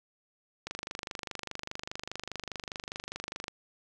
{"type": "click train", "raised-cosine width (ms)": 0.2, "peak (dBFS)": -19, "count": 71, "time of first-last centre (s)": [0.67, 3.481], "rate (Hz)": 24.9, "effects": []}